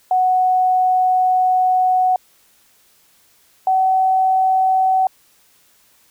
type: tone pair in turn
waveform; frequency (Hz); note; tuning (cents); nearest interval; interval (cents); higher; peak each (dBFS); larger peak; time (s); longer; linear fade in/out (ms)
sine; 740 / 756; F#5 / F#5; 0 / +37; unison; 37; second; -12; neither; 0.11-2.16 / 3.67-5.07; first; 2
effects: white hiss -55 dBFS RMS until 6.1 s